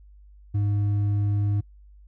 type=tone with hard clipping; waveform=sine; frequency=102.3 Hz; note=G#2; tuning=26 cents flat; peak=-22 dBFS; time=0.54-1.61 s; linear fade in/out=10 ms; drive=4 dB; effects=noise-tail reverb RT60 0.1 s tail -26 dB re dry + added 50 Hz sine -47 dBFS peak until 2.07 s